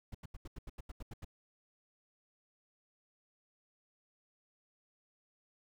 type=noise bursts; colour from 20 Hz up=brown; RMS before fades=-44 dBFS; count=11; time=0.12-1.247 s; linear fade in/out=5 ms; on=27 ms; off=83 ms; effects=none